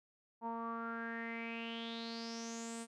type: tone with low-pass filter sweep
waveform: sawtooth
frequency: 230 Hz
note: A#3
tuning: 23 cents flat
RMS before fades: -43 dBFS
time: 0.41-2.87 s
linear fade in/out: 50 ms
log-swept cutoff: 890 to 8900 Hz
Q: 7.6
effects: none